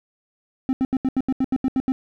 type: tone bursts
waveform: triangle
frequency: 262.1 Hz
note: C4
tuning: 3 cents sharp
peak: -15 dBFS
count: 11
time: 0.69-1.92 s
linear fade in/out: 0 ms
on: 40 ms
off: 79 ms
effects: none